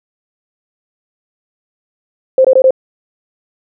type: tone bursts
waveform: sine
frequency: 523.3 Hz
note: C5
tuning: in tune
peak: -4 dBFS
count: 4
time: 2.38-2.707 s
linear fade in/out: 2 ms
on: 66 ms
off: 21 ms
effects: none